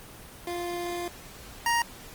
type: tone pair in turn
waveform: 25% pulse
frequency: 349.2 / 937.9 Hz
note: F4 / A#5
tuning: 0 / +10 cents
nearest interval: octave + perfect fourth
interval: 1710 cents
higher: second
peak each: -27 / -19 dBFS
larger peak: second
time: 0.47-1.08 / 1.66-1.82 s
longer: first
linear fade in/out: 2 ms
effects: pink hiss -46 dBFS RMS until 2.14 s + Opus 24 kbps

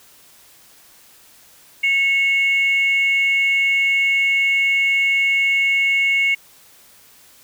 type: tone pair together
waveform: sine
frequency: 2196 / 2794 Hz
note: C#7 / F7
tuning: -17 / 0 cents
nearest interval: major third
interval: 417 cents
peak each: -14 / -22 dBFS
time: 1.83-6.35 s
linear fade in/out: 10 ms
effects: tanh soft clip ceiling -8 dBFS + white hiss -49 dBFS RMS until 7.43 s

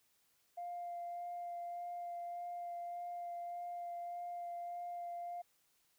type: tone with vibrato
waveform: sine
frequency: 698.5 Hz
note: F5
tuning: in tune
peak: -40 dBFS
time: 0.57-5.42 s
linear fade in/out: 10 ms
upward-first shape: sine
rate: 1.7 Hz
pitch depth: 10 cents each way
effects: tanh soft clip ceiling -37 dBFS + white hiss -75 dBFS RMS until 5.98 s

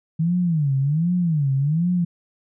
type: tone with vibrato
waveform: sine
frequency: 155.56 Hz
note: D#3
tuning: in tune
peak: -17 dBFS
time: 0.19-2.05 s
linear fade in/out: 10 ms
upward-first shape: sine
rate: 1.3 Hz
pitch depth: 250 cents each way
effects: none

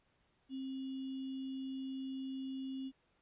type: tone with sample-and-hold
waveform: sine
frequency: 265.6 Hz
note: C4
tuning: 26 cents sharp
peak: -39 dBFS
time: 0.49-2.92 s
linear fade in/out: 50 ms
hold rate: 3150 Hz
effects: pink hiss -75 dBFS RMS until 3.21 s + resampled to 8000 Hz

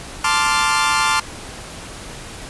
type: chord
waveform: sawtooth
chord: D minor seventh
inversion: second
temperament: equal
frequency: 880 / 1046.5 / 1174.7 / 1396.9 Hz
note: A5 / C6 / D6 / F6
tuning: 0 / 0 / 0 / 0 cents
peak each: -17 dBFS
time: 0.24-1.2 s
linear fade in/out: 5 ms
effects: pink hiss -34 dBFS RMS until 2.49 s + resampled to 24000 Hz

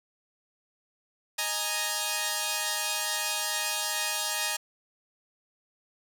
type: chord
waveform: 5% pulse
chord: D# suspended fourth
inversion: none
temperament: equal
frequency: 622.3 / 830.6 / 932.3 Hz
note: D#5 / G#5 / A#5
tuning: 0 / 0 / 0 cents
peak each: -23 / -20 / -20 dBFS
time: 1.38-4.57 s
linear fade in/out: 10 ms
effects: none

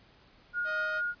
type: tone with tremolo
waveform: sine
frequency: 1432 Hz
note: F6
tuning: 43 cents sharp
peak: -28 dBFS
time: 0.53-1.15 s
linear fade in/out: 50 ms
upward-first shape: triangle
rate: 4.6 Hz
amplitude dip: 30%
type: tone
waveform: sawtooth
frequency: 622.3 Hz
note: D#5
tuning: in tune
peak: -33 dBFS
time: 0.64-1.02 s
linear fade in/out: 50 ms
effects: pink hiss -60 dBFS RMS until 1.2 s + resampled to 11025 Hz

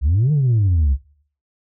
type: exponential two-way sweep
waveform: sine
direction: up then down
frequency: 63.1 to 155.56 to 63.1 Hz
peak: -11 dBFS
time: 0.01-0.97 s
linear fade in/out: 50 ms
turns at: 0.32 s
effects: noise-tail reverb RT60 0.5 s tail -17 dB re dry + tanh soft clip ceiling -11 dBFS

